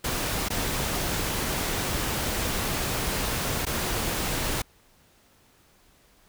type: noise with dropouts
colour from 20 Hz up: pink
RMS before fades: -28 dBFS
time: 0.04-4.62 s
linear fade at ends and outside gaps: 5 ms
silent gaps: 0.486-0.502 / 3.653-3.665 s
effects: pink hiss -60 dBFS RMS until 6.28 s